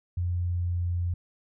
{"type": "tone with pitch glide", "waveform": "sine", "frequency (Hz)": [88.2, 87.54], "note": ["F2", "F2"], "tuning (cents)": [18, 5], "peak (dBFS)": -25, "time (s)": [0.17, 1.14], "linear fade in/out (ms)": 5, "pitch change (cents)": -13, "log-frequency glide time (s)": [0.3, 0.89], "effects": []}